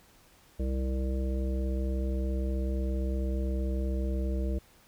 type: harmonic tone with a mistuned harmonic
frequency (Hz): 65.6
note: C2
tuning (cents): +5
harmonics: 1 / 3 / 5 / 7 / 9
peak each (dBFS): -28 / -37 / -39 / -42 / -43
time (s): 0.59-4.59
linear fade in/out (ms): 10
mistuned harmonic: 1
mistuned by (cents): -40
effects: pink hiss -60 dBFS RMS until 4.87 s